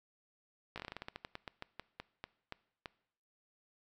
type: slowing click train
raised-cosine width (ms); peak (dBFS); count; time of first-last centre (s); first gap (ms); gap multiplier
0.3; -26; 20; 0.76-2.858; 17; 1.18
effects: noise-tail reverb RT60 0.7 s tail -21 dB re dry